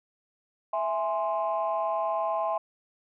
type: chord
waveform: sine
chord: E augmented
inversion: none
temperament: equal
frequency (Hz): 659.3 / 830.6 / 1046.5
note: E5 / G#5 / B#5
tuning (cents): 0 / 0 / 0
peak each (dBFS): -28 / -30 / -30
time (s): 0.73-2.58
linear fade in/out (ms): 5
effects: tanh soft clip ceiling -18 dBFS